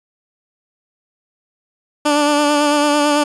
15% pulse tone with vibrato, 293.7 Hz, D4, in tune, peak -6 dBFS, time 2.05-3.24 s, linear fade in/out 10 ms, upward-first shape sine, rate 9 Hz, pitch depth 27 cents each way, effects resampled to 24000 Hz

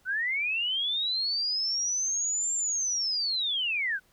sine linear two-way sweep, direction up then down, 1462 to 7410 to 1462 Hz, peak -26 dBFS, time 0.05-4 s, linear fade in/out 50 ms, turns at 2.54 s, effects pink hiss -65 dBFS RMS until 4.12 s

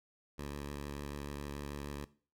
10% pulse tone with vibrato, 71.7 Hz, D2, 41 cents flat, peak -32 dBFS, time 0.38-2.05 s, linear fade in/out 10 ms, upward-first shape square, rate 6.8 Hz, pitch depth 14 cents each way, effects noise-tail reverb RT60 0.4 s tail -18 dB re dry

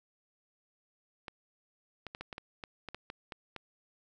clicks, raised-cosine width 0.3 ms, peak -25 dBFS, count 12, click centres 1.282 / 2.067 / 2.149 / 2.21 / 2.328 / 2.381 / 2.638 / 2.887 / 2.946 / 3.101 / 3.322 / 3.563 s, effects none

